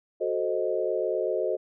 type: chord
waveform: sine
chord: F# diminished seventh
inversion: none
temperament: equal with one note detuned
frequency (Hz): 370 / 438.2 / 523.3 / 622.3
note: F#4 / A4 / C5 / Eb5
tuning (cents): 0 / -7 / 0 / 0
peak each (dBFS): -30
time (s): 0.2-1.57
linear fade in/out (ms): 20
effects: none